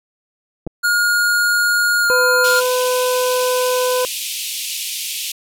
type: clicks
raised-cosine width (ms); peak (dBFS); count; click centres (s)
2; -14; 2; 0.667 / 0.673
type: tone with pitch glide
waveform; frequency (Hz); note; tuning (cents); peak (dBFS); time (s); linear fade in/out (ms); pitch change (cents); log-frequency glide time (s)
square; 1428 to 1410; F6 to F6; +38 to +16; -14; 0.83-2.61; 20; -22; 2.01-2.09
type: harmonic tone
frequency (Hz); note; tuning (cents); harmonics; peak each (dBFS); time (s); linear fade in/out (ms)
503; B4; +32; 1 / 2 / 3 / 5; -16 / -22 / -30 / -35; 2.1-4.05; 0
type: band-pass noise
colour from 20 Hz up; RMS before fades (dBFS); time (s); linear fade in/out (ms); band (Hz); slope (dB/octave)
pink; -25; 2.44-5.32; 5; 2500 to 15000; 48
effects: none